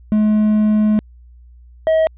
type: tone pair in turn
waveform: triangle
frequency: 213.1 / 638.6 Hz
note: G#3 / D#5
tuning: +45 / +45 cents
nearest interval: octave + perfect fifth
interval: 1900 cents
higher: second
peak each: -9 dBFS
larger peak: neither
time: 0.12-0.99 / 1.87-2.07 s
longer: first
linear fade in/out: 0 ms
effects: added 60 Hz sine -40 dBFS peak until 2.17 s + resampled to 8000 Hz